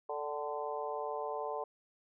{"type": "harmonic tone with a mistuned harmonic", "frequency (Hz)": 146.83, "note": "D3", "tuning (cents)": 0, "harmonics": [3, 4, 5, 6, 7], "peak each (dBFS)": [-40, -41, -42, -43, -43], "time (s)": [0.09, 1.64], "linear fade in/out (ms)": 5, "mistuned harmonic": 5, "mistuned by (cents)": 41, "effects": []}